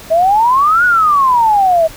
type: exponential two-way sweep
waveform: sine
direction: up then down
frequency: 630 to 1480 to 630 Hz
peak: -7 dBFS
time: 0.1-1.88 s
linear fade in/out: 20 ms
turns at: 0.85 s
effects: pink hiss -34 dBFS RMS until 1.96 s